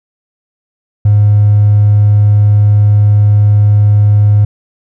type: tone with hard clipping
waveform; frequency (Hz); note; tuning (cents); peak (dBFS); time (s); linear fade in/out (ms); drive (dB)
triangle; 103.8; G#2; 0; -4; 1.05-4.45; 5; 3
effects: none